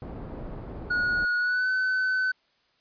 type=low-pass noise; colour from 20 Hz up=pink; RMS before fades=-38 dBFS; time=0.02-1.25 s; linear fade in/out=2 ms; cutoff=720 Hz; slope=12 dB/octave
type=tone with pitch glide; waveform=triangle; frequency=1452 to 1514.5 Hz; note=F#6 to F#6; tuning=-33 to +40 cents; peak=-21 dBFS; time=0.9-2.32 s; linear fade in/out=10 ms; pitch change=+73 cents; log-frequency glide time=1.37-1.69 s
effects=white hiss -67 dBFS RMS until 2.8 s + resampled to 11025 Hz